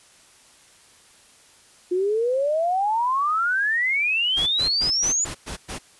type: exponential sweep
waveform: sine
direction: up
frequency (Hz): 351.1 to 7070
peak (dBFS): -19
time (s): 1.91-5.25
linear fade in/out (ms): 10
type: noise bursts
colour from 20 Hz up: pink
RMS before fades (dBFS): -32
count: 7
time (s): 4.36-5.79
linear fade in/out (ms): 20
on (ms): 110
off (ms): 110
effects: white hiss -53 dBFS RMS until 5.99 s + resampled to 24000 Hz